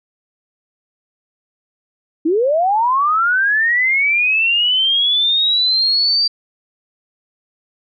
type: linear sweep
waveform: sine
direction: up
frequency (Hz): 298.6 to 4699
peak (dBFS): -12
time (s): 2.25-6.28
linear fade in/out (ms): 10
effects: none